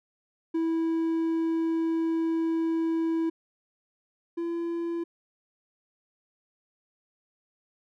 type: tone pair in turn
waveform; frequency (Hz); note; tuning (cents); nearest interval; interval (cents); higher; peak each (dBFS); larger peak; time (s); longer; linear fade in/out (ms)
triangle; 327.4 / 338.2; E4 / E4; -12 / +44; minor second; 56; second; -22 / -26; first; 0.54-3.3 / 4.37-5.04; first; 10
effects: none